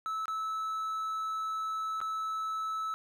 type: tone with dropouts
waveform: triangle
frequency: 1305 Hz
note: E6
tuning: 18 cents flat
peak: -30 dBFS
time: 0.06-2.94 s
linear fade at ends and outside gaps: 0 ms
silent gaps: 0.256-0.281 / 2.004-2.014 s
effects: none